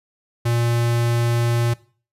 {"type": "tone", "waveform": "square", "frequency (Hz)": 118.2, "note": "A#2", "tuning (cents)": 24, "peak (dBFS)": -18, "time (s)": [0.45, 1.74], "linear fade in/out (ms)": 10, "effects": ["noise-tail reverb RT60 0.4 s tail -19 dB re dry", "resampled to 32000 Hz"]}